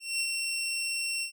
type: tone with ADSR envelope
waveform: 20% pulse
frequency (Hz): 2721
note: F7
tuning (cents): -46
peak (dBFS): -22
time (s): 0-1.32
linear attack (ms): 200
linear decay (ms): 60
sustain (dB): -3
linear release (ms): 98
effects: none